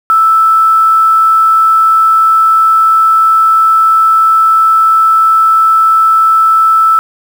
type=tone with quantisation; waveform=sine; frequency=1318.5 Hz; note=E6; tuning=in tune; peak=-4 dBFS; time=0.1-6.99 s; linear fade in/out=0 ms; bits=5; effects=none